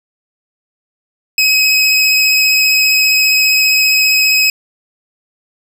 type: tone with vibrato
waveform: 25% pulse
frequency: 2544 Hz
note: D#7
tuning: 38 cents sharp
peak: -5 dBFS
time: 1.38-4.5 s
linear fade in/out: 2 ms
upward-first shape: sine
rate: 15 Hz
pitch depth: 12 cents each way
effects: none